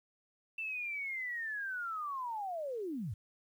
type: linear sweep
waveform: sine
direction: down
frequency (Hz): 2679 to 83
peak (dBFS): -36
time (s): 0.58-3.14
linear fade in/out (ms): 5
effects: 11-bit